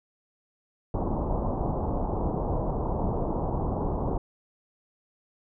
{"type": "low-pass noise", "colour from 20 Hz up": "pink", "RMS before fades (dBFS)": -28, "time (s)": [0.94, 4.18], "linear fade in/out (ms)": 2, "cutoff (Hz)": 1000, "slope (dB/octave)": 48, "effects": []}